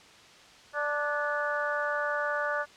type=harmonic tone with a mistuned harmonic; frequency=293.7 Hz; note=D4; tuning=in tune; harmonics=2 / 3 / 4 / 5 / 6; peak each=-32 / -38 / -34 / -32 / -36 dBFS; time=0.73-2.66 s; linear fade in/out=50 ms; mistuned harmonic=6; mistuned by=-31 cents; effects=white hiss -53 dBFS RMS until 2.76 s + low-pass 5000 Hz 12 dB/octave